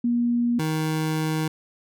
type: tone pair in turn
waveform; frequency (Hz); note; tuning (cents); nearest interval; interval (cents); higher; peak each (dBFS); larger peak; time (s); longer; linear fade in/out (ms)
sine / 25% pulse; 238.7 / 157.03; A#3 / D#3; +41 / +16; perfect fifth; 725; first; -19; neither; 0.04-0.59 / 0.59-1.48; second; 5
effects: none